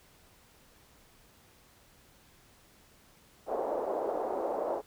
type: band-pass noise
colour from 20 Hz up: pink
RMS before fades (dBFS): -33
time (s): 3.46-4.82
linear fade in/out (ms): 50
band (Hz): 420 to 780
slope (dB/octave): 24
effects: pink hiss -61 dBFS RMS until 4.86 s